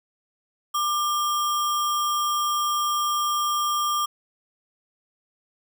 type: tone with sample-and-hold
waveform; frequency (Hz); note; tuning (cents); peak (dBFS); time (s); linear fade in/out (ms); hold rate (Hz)
sine; 1190; D6; +22; -21; 0.74-4.06; 10; 4410
effects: none